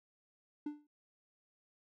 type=tone with exponential decay; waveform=triangle; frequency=296 Hz; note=D4; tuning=14 cents sharp; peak=-32 dBFS; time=0.66-0.87 s; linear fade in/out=5 ms; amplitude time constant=44 ms; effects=none